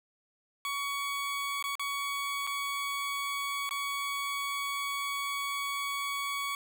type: tone with dropouts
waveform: 20% pulse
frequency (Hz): 1124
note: C#6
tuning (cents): +24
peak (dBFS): -27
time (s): 0.65-6.55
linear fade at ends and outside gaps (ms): 1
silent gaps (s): 1.626-1.64 / 1.754-1.795 / 2.468-2.473 / 3.692-3.709
effects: none